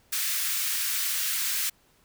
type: high-pass noise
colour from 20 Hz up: white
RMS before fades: -28 dBFS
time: 0.12-1.7 s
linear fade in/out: 10 ms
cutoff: 1400 Hz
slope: 24 dB/octave
effects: pink hiss -63 dBFS RMS until 2.04 s